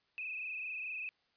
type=tone with frequency modulation; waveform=sine; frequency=2547 Hz; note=D#7; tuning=40 cents sharp; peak=-38 dBFS; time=0.18-1.09 s; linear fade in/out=0 ms; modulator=24.7 Hz; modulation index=3.9; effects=white hiss -75 dBFS RMS until 1.36 s + resampled to 11025 Hz